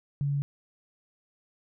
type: tone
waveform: sine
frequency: 141.9 Hz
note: C#3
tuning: 41 cents sharp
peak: -25 dBFS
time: 0.21-0.42 s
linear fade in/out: 0 ms
effects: none